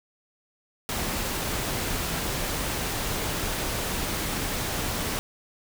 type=noise; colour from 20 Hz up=pink; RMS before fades=-29 dBFS; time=0.89-5.19 s; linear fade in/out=0 ms; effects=none